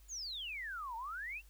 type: exponential two-way sweep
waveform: sine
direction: down then up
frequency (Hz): 7040 to 880 to 2809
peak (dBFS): -40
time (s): 0.08-1.42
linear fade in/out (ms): 50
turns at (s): 0.96
effects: added 50 Hz sine -57 dBFS peak until 1.49 s + white hiss -68 dBFS RMS until 1.49 s